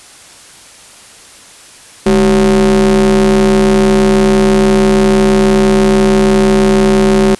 square ring-modulated tone, 87.31 Hz, F2, in tune, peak -4 dBFS, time 2.06-7.35 s, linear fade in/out 5 ms, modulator 295 Hz, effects white hiss -37 dBFS RMS until 7.39 s + resampled to 24000 Hz

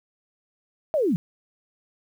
sine linear sweep, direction down, 659 to 146.83 Hz, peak -19 dBFS, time 0.94-1.16 s, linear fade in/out 0 ms, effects 9-bit

